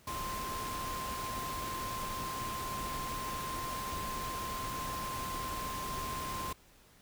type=tone in noise; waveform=sine; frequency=1046.5 Hz; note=C6; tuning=in tune; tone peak=-38 dBFS; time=0.07-6.53 s; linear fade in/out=5 ms; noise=pink; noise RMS=-41 dBFS; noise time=0.07-6.53 s; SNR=0 dB; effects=pink hiss -62 dBFS RMS until 7.01 s